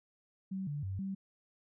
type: tone with pitch steps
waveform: sine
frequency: 191.1 / 145.6 / 96 / 193.6 Hz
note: G3 / D3 / G2 / G3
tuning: -44 / -15 / -36 / -21 cents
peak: -35 dBFS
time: 0.51-1.15 s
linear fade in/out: 10 ms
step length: 160 ms
effects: none